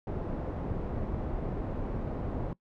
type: low-pass noise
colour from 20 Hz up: pink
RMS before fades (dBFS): -34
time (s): 0.07-2.53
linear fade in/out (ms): 2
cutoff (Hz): 620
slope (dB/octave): 12
effects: noise-tail reverb RT60 0.1 s tail -21 dB re dry